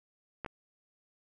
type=clicks; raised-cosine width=0.5 ms; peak=-22 / -25 dBFS; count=2; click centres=0.447 / 0.462 s; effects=none